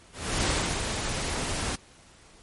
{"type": "noise with ADSR envelope", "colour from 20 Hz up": "pink", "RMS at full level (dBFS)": -25, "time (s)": [0.12, 1.76], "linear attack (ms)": 320, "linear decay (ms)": 350, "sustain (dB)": -5, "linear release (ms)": 10, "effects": ["pink hiss -54 dBFS RMS until 2.42 s", "MP3 48 kbps"]}